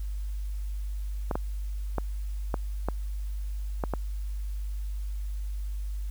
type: clicks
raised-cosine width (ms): 1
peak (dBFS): -14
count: 7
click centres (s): 1.312 / 1.355 / 1.983 / 2.542 / 2.886 / 3.838 / 3.937
effects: added 50 Hz sine -30 dBFS peak until 6.1 s + white hiss -57 dBFS RMS until 6.1 s